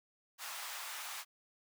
pink high-pass noise, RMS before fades -44 dBFS, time 0.38-1.25 s, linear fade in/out 50 ms, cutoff 850 Hz, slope 24 dB/octave, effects none

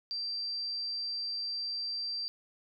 sine tone, 4699 Hz, D8, in tune, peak -33 dBFS, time 0.11-2.28 s, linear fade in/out 0 ms, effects none

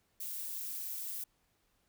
violet noise with amplitude modulation, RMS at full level -38 dBFS, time 0.2-1.24 s, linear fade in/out 5 ms, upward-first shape sine, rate 198 Hz, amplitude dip 55%, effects pink hiss -75 dBFS RMS until 1.88 s

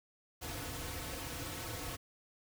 pink noise with comb filter, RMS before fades -42 dBFS, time 0.41-1.97 s, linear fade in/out 20 ms, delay 5 ms, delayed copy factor -1, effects none

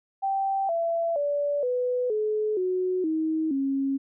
sine tone with pitch steps, 780 / 671.2 / 577.6 / 497.1 / 427.8 / 368.1 / 316.8 / 272.6 Hz, G5 / E5 / D5 / B4 / A4 / F#4 / D#4 / C#4, -9 / +31 / -29 / +11 / -49 / -9 / +31 / -29 cents, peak -23 dBFS, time 0.22-3.98 s, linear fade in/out 20 ms, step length 470 ms, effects none

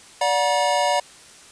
square tone cluster, 582 / 727 / 954 Hz, D5 / F#5 / A#5, -16 / -31 / +40 cents, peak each -23 dBFS, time 0.21-1 s, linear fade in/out 5 ms, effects white hiss -46 dBFS RMS until 1.51 s + resampled to 22050 Hz

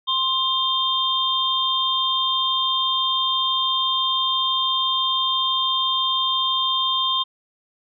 sine tone cluster, 1050 / 3183 / 3617 Hz, C6 / G7 / A7, +6 / +26 / +47 cents, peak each -23 dBFS, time 0.07-7.24 s, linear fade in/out 20 ms, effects none

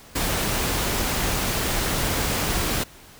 pink noise, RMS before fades -24 dBFS, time 0.15-2.84 s, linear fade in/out 10 ms, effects pink hiss -47 dBFS RMS until 3.19 s

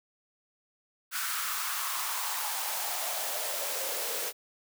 white noise with high-pass filter sweep, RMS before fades -33 dBFS, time 1.11-4.33 s, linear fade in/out 50 ms, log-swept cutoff 1400 to 450 Hz, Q 3.8, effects none

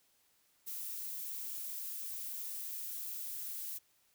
violet noise, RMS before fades -42 dBFS, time 0.66-3.79 s, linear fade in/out 20 ms, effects white hiss -72 dBFS RMS until 4.14 s

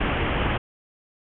pink low-pass noise, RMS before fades -24 dBFS, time 0-0.58 s, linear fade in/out 10 ms, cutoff 3200 Hz, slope 96 dB/octave, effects none

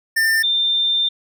square / sine tone pair in turn, 1795 / 3590 Hz, A6 / A7, +34 / +34 cents, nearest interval octave, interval 1200 cents, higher second, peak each -15 / -15 dBFS, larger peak neither, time 0.16-0.43 / 0.43-1.09 s, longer second, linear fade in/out 10 ms, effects none

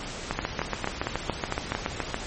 two click trains, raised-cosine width 0.5 ms, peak -11 / -11 dBFS, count 7 / 14, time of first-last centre 0.39-1.751 / 0.31-2.144 s, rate 4.41 / 7.09 Hz, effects pink hiss -36 dBFS RMS until 2.26 s + MP3 32 kbps

